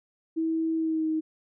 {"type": "tone with pitch glide", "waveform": "sine", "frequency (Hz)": [323.7, 315.2], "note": ["E4", "D#4"], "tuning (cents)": [-31, 23], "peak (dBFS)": -24, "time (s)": [0.36, 1.21], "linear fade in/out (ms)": 20, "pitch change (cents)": -46, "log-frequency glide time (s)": [0.76, 1.07], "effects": []}